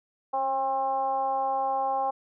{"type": "tone with frequency modulation", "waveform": "sine", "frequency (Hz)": 803, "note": "G5", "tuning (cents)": 41, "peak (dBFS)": -24, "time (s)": [0.33, 2.11], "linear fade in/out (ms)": 10, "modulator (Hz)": 265, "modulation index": 0.78, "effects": []}